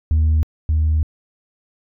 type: tone pair in turn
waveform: sine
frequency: 78.3 / 77.95 Hz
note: D#2 / D#2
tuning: +11 / +4 cents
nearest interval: unison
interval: 7 cents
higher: first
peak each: -10 / -12 dBFS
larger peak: first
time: 0.11-0.43 / 0.69-1.03 s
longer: second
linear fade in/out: 0 ms
effects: tanh soft clip ceiling -11 dBFS